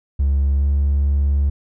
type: tone with pitch glide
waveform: triangle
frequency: 69.5 to 70.71 Hz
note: C#2 to C#2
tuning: +5 to +35 cents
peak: -11 dBFS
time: 0.19-1.5 s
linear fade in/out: 10 ms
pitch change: +30 cents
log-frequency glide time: 0.58-0.64 s
effects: tanh soft clip ceiling -9 dBFS